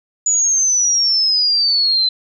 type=exponential sweep; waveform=sine; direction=down; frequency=6940 to 4038 Hz; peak=-12 dBFS; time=0.26-2.09 s; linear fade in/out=5 ms; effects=none